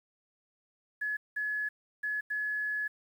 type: tone bursts at uneven times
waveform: sine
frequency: 1700 Hz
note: G#6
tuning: 40 cents sharp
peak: -30 dBFS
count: 4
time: 1.01-1.17 / 1.36-1.69 / 2.03-2.21 / 2.3-2.88 s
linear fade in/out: 10 ms
effects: 10-bit